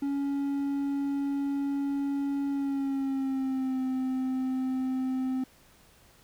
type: tone with pitch glide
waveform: triangle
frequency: 279.9 to 259.7 Hz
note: C#4 to C4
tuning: +17 to -13 cents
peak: -25 dBFS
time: 0.02-5.44 s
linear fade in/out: 5 ms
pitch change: -130 cents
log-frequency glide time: 2.49-3.81 s
effects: pink hiss -59 dBFS RMS until 6.23 s